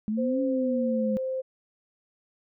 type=exponential two-way sweep; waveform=sine; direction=up then down; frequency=208.8 to 277.2 to 208.8 Hz; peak=-25 dBFS; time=0.08-1.17 s; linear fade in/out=0 ms; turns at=0.41 s
type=tone with pitch glide; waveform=sine; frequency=519 to 522 Hz; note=C5 to C5; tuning=-14 to -4 cents; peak=-27 dBFS; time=0.17-1.42 s; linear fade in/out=20 ms; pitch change=+10 cents; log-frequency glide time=0.99-1.11 s
effects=none